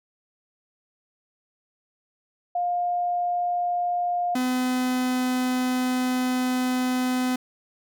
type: tone pair in turn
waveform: sine / 45% pulse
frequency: 707 / 253.1 Hz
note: F5 / B3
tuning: +21 / +43 cents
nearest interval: octave + tritone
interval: 1778 cents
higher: first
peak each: -22 / -22 dBFS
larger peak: neither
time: 2.55-4.35 / 4.35-7.36 s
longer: second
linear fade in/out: 5 ms
effects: none